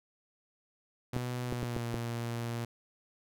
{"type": "tone with pitch glide", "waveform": "sawtooth", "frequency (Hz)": [123.47, 117.62], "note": ["B2", "A#2"], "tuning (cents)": [0, 16], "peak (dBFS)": -30, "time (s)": [1.13, 2.65], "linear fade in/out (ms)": 5, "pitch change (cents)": -84, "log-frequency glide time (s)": [1.47, 1.86]}
{"type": "clicks", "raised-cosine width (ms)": 2, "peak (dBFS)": -20, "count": 5, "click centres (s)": [1.165, 1.525, 1.63, 1.765, 1.943]}
{"effects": []}